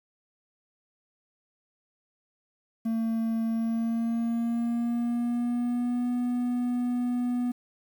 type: tone with pitch glide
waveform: triangle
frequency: 226.1 to 245.1 Hz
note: A3 to B3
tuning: +47 to -13 cents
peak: -23 dBFS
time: 2.85-7.52 s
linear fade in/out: 10 ms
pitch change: +140 cents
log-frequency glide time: 3.46-6.08 s
effects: 9-bit